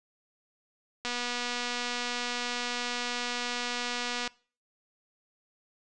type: click train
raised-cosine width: 0.2 ms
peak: -16 dBFS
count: 785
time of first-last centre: 1.05-4.276 s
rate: 243 Hz
effects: noise-tail reverb RT60 0.4 s tail -23 dB re dry + resampled to 22050 Hz